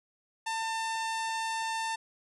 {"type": "tone", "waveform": "sawtooth", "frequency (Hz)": 897, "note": "A5", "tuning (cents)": 33, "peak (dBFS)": -27, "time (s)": [0.46, 1.96], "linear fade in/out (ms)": 10, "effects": ["resampled to 24000 Hz"]}